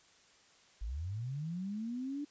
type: linear sweep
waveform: sine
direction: up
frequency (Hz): 46.15 to 296.4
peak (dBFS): -36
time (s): 0.81-2.25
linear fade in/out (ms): 10
effects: white hiss -64 dBFS RMS until 2.3 s + resampled to 16000 Hz